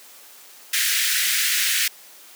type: high-pass noise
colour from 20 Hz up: pink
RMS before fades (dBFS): -21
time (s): 0.73-1.88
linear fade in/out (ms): 5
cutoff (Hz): 1600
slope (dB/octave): 48
effects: white hiss -46 dBFS RMS until 2.35 s + high-pass 300 Hz 12 dB/octave